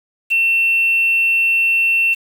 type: tone with quantisation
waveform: sine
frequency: 2700 Hz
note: E7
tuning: 41 cents sharp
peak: -12 dBFS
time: 0.3-2.15 s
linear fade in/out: 20 ms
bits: 6
effects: none